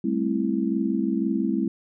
sine chord, A minor seventh, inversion third, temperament just, 198 / 220 / 264 / 330 Hz, G3 / A3 / C4 / E4, +18 / 0 / +16 / +2 cents, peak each -27 dBFS, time 0.04-1.68 s, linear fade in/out 5 ms, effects none

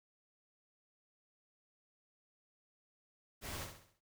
pink noise with echo, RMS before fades -44 dBFS, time 3.41-3.68 s, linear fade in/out 50 ms, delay 66 ms, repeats 5, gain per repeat -7 dB, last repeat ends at 4.01 s, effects noise-tail reverb RT60 0.1 s tail -19 dB re dry

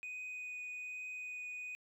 sine tone with vibrato, 2489 Hz, D#7, in tune, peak -39 dBFS, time 0.03-1.75 s, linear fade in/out 0 ms, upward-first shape triangle, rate 1.2 Hz, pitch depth 9 cents each way, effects tanh soft clip ceiling -41 dBFS + 13-bit

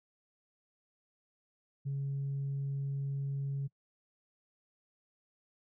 sine tone, 138.59 Hz, C#3, in tune, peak -31 dBFS, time 1.85-3.68 s, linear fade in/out 20 ms, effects noise-tail reverb RT60 0.1 s tail -24 dB re dry + tanh soft clip ceiling -30 dBFS

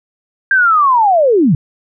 sine linear sweep, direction down, 1608 to 127.9 Hz, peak -7 dBFS, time 0.51-1.55 s, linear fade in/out 2 ms, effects none

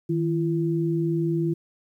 sine tone pair together, 158.5 / 338.1 Hz, D#3 / E4, +32 / +44 cents, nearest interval octave + minor second, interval 1312 cents, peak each -24 dBFS, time 0.09-1.54 s, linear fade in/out 10 ms, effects 10-bit

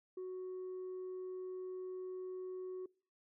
sine tone, 370 Hz, F#4, in tune, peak -39 dBFS, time 0.17-2.86 s, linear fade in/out 5 ms, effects noise-tail reverb RT60 0.4 s tail -25 dB re dry + tanh soft clip ceiling -40 dBFS

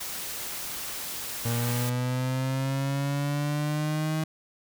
white noise, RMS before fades -35 dBFS, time 0-1.9 s, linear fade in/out 10 ms
35% pulse linear sweep, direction up, 116.54 to 158 Hz, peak -24 dBFS, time 1.45-4.24 s, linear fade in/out 5 ms
effects none

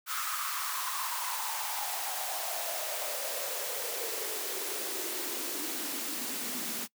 white noise with high-pass filter sweep, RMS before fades -35 dBFS, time 0.06-6.88 s, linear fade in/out 50 ms, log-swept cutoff 1300 to 220 Hz, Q 6, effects noise-tail reverb RT60 0.1 s tail -23 dB re dry

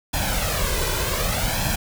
pink noise with flanger, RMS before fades -23 dBFS, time 0.13-1.76 s, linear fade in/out 10 ms, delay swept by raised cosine 1.2 to 2.03 ms, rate 0.66 Hz, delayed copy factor +0.7, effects none

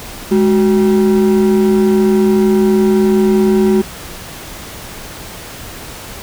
triangle ring-modulated tone, 291.3 Hz, D4, 14 cents flat, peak -3 dBFS, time 0.31-3.82 s, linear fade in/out 10 ms, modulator 82.8 Hz, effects pink hiss -30 dBFS RMS until 6.22 s

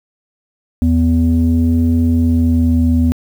sine tone pair together, 82.46 / 246.9 Hz, E2 / B3, +1 / 0 cents, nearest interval octave + perfect fifth, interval 1899 cents, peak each -11 dBFS, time 0.82-3.12 s, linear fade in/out 0 ms, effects tanh soft clip ceiling -5 dBFS + 7-bit

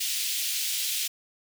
pink high-pass noise, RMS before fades -29 dBFS, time 0-1.08 s, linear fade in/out 10 ms, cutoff 2800 Hz, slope 24 dB/octave, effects none

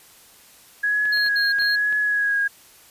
sine tone with vibrato, 1664 Hz, G#6, 3 cents sharp, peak -18 dBFS, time 0.83-2.48 s, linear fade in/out 10 ms, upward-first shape triangle, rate 1.1 Hz, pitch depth 33 cents each way
clicks, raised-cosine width 0.3 ms, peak -23 dBFS, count 6, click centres 1.055 / 1.173 / 1.264 / 1.586 / 1.621 / 1.926 s
triangle tone bursts, 4237 Hz, C8, 21 cents sharp, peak -22 dBFS, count 3, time 1.12-1.76 s, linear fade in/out 10 ms, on 170 ms, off 65 ms
effects white hiss -50 dBFS RMS until 2.9 s + resampled to 32000 Hz

